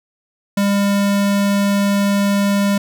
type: tone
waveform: square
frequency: 200.7 Hz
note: G3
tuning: 41 cents sharp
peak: -14 dBFS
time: 0.57-2.78 s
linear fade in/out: 5 ms
effects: none